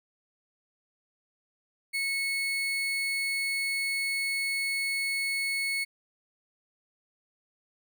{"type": "tone", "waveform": "35% pulse", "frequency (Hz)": 2200, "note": "C#7", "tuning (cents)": -14, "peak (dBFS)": -26, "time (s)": [1.93, 5.85], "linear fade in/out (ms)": 20, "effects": []}